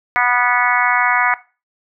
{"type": "harmonic tone", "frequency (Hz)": 245.4, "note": "B3", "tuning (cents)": -11, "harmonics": [3, 4, 5, 6, 7, 8, 9], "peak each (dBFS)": [-20, -20, -20, -20, -20, -20, -20], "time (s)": [0.16, 1.34], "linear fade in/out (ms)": 0, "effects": ["noise-tail reverb RT60 0.3 s tail -17 dB re dry"]}